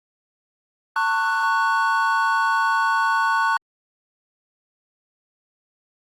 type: chord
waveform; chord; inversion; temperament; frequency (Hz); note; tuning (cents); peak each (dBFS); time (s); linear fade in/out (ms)
triangle; F# minor; first; equal with one note detuned; 900 / 1108.7 / 1480; A5 / C#6 / F#6; +39 / 0 / 0; -20 / -20 / -20; 0.96-3.57; 2
effects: Opus 24 kbps